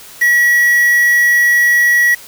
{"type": "tone with quantisation", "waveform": "triangle", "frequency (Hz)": 1925, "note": "B6", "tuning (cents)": -45, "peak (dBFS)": -6, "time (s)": [0.21, 2.15], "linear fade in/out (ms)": 10, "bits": 4, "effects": ["white hiss -36 dBFS RMS until 2.27 s"]}